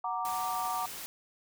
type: chord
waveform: sine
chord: Gb augmented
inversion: none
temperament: equal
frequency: 740 / 932.3 / 1174.7 Hz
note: Gb5 / Bb5 / D6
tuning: 0 / 0 / 0 cents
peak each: -35 dBFS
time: 0.04-0.86 s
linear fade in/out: 5 ms
type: noise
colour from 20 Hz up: white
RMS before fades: -42 dBFS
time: 0.25-1.06 s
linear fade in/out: 0 ms
effects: none